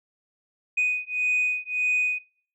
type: beating tone pair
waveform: sine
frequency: 2489 / 2490.7 Hz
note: D#7 / D#7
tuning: 0 / +1 cents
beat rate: 1.7 Hz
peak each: -24 dBFS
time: 0.77-2.19 s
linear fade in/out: 10 ms
effects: noise-tail reverb RT60 0.5 s tail -21 dB re dry + tanh soft clip ceiling -17 dBFS